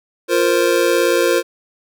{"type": "chord", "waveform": "square", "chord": "F suspended fourth", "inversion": "none", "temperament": "just", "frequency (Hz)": [349.2, 465.6, 523.8], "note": ["F4", "Bb4", "C5"], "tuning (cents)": [0, -2, 2], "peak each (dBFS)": -18, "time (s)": [0.28, 1.43], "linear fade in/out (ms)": 50, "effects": []}